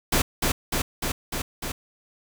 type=noise with echo; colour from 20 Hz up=pink; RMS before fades=-21 dBFS; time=0.12-0.22 s; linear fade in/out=5 ms; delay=300 ms; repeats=5; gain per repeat=-2 dB; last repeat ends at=1.72 s; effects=none